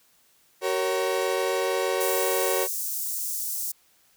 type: chord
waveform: 35% pulse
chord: F# major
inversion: none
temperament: equal with one note detuned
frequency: 379.5 / 466.2 / 554.4 Hz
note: F#4 / A#4 / C#5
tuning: +44 / 0 / 0 cents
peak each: -26 / -27 / -26 dBFS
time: 0.61-2.68 s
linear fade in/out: 50 ms
type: high-pass noise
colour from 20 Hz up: white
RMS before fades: -30 dBFS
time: 2-3.72 s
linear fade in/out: 10 ms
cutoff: 6100 Hz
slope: 24 dB/octave
effects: white hiss -62 dBFS RMS until 4.16 s